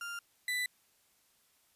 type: tone pair in turn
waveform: 35% pulse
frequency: 1396.9 / 1988.2 Hz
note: F6 / B6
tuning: 0 / +11 cents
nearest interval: tritone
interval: 611 cents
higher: second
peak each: -37 / -30 dBFS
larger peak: second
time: 0.01-0.19 / 0.48-0.66 s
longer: neither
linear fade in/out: 2 ms
effects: white hiss -70 dBFS RMS until 1.75 s + resampled to 32000 Hz